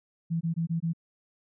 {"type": "tone bursts", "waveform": "sine", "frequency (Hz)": 165.7, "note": "E3", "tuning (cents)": 9, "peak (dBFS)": -25, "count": 5, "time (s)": [0.3, 0.934], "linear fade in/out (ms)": 20, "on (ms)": 110, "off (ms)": 21, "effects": []}